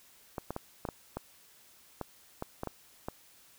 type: clicks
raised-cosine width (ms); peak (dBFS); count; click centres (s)
1; -21; 11; 0.382 / 0.506 / 0.564 / 0.852 / 0.888 / 1.17 / 2.013 / 2.424 / 2.634 / 2.673 / 3.085
effects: white hiss -60 dBFS RMS until 3.58 s